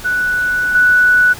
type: tone with level steps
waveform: sine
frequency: 1480 Hz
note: F#6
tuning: in tune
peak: -13 / -7 dBFS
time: 0.04-1.34 s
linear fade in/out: 20 ms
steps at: 0.75 s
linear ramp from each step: 2 ms
effects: pink hiss -32 dBFS RMS until 1.39 s